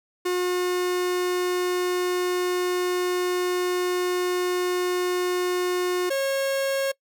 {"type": "tone pair in turn", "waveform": "45% pulse", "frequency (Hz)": [360, 544.9], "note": ["F#4", "C#5"], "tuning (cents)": [-47, -30], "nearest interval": "perfect fifth", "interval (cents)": 717, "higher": "second", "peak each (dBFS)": -22, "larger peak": "neither", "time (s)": [[0.25, 6.1], [6.1, 6.92]], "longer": "first", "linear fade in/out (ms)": 10, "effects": ["noise-tail reverb RT60 0.1 s tail -23 dB re dry"]}